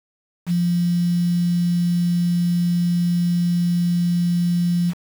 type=tone with quantisation; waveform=sine; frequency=174.2 Hz; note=F3; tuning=4 cents flat; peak=-16 dBFS; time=0.46-4.94 s; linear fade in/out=50 ms; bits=6; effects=none